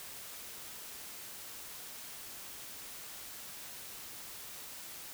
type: silence
effects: white hiss -47 dBFS RMS until 5.13 s